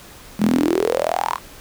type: tone with high-pass filter sweep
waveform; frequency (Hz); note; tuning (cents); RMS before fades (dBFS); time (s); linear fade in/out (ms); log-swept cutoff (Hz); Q
sawtooth; 41.44; E1; +10; -19; 0.38-1.39; 50; 190 to 1100; 8.7
effects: pink hiss -42 dBFS RMS until 1.6 s